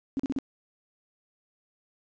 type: tone bursts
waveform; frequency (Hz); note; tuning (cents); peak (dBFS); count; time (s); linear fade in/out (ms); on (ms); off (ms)
sine; 270.2; C#4; -44; -25; 4; 0.17-0.387; 0; 25; 39
effects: resampled to 16000 Hz + 10-bit